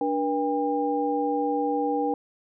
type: tone cluster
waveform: sine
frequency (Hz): 292.1 / 480.4 / 803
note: D4 / B4 / G5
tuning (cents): -9 / -48 / +41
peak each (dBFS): -27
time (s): 0.01-2.14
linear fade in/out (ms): 2
effects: none